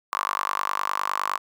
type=tone with high-pass filter; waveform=sawtooth; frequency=49.77 Hz; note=G1; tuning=27 cents sharp; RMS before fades=-27 dBFS; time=0.12-1.38 s; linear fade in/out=10 ms; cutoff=1100 Hz; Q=8.6; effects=none

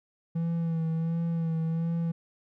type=tone with vibrato; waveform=triangle; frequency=164.81 Hz; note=E3; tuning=in tune; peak=-24 dBFS; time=0.35-2.12 s; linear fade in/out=10 ms; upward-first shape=sine; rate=1.4 Hz; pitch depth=32 cents each way; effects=none

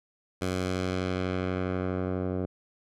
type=tone with low-pass filter sweep; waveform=10% pulse; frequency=92.2 Hz; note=F#2; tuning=6 cents flat; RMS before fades=-30 dBFS; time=0.41-2.46 s; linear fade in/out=10 ms; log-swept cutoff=11000 to 660 Hz; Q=0.76; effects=none

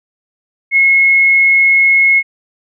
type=tone; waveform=sine; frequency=2172 Hz; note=C#7; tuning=36 cents flat; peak=-6 dBFS; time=0.71-2.23 s; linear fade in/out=50 ms; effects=none

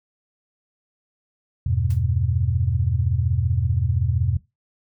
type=chord; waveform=sine; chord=E minor; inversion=none; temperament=equal; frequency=82.41 / 98 / 123.47 Hz; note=E2 / G2 / B2; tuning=0 / 0 / 0 cents; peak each=-23 dBFS; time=1.66-4.37 s; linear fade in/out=5 ms
type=noise with exponential decay; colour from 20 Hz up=white; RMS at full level=-40 dBFS; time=1.9-2.04 s; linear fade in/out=5 ms; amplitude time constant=29 ms
effects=noise-tail reverb RT60 0.2 s tail -17 dB re dry

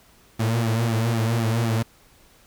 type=tone with flanger; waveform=sawtooth; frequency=114.2 Hz; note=A#2; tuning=35 cents flat; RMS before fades=-22 dBFS; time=0.39-1.83 s; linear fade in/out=10 ms; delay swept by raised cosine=1.9 to 6.3 ms; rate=3.9 Hz; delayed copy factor=-0.95; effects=pink hiss -55 dBFS RMS until 2.46 s

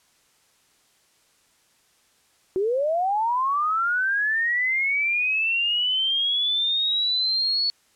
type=linear sweep; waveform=sine; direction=up; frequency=362.3 to 4435 Hz; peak=-20 dBFS; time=2.56-7.7 s; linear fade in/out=0 ms; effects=white hiss -62 dBFS RMS until 7.95 s + low-pass 10000 Hz 12 dB/octave

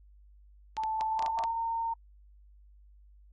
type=clicks; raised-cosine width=0.2 ms; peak=-23 dBFS; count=8; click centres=0.768 / 0.836 / 1.01 / 1.193 / 1.225 / 1.262 / 1.389 / 1.438 s
type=tone with pitch glide; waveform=sine; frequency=878 to 914.8 Hz; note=A5 to A#5; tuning=-4 to -33 cents; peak=-29 dBFS; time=0.77-1.94 s; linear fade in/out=10 ms; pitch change=+71 cents; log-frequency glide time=1.09-1.49 s
effects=added 50 Hz sine -54 dBFS peak until 3.32 s + AAC 32 kbps

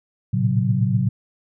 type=tone cluster; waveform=sine; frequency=111.4 / 119.4 / 135.4 / 185.4 Hz; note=A2 / A#2 / C#3 / F#3; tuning=+22 / +42 / -40 / +4 cents; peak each=-22 dBFS; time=0.33-1.09 s; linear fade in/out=10 ms; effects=none

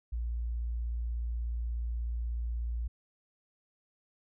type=tone; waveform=sine; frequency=58.27 Hz; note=A#1; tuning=in tune; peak=-31 dBFS; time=0.12-2.88 s; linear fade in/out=10 ms; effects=none

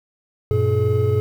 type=tone cluster; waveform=triangle; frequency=96.8 / 119.2 / 425.8 Hz; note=G2 / A#2 / G#4; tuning=-21 / +39 / +43 cents; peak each=-18 dBFS; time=0.51-1.2 s; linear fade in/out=0 ms; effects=8-bit

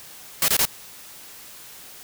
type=noise bursts; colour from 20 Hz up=white; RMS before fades=-19 dBFS; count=3; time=0.42-0.653 s; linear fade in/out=2 ms; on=63 ms; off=22 ms; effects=white hiss -43 dBFS RMS until 2.03 s

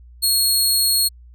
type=tone; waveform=20% pulse; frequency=4308 Hz; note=C8; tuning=50 cents sharp; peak=-9 dBFS; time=0.22-1.09 s; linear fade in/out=20 ms; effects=added 60 Hz sine -41 dBFS peak until 1.34 s

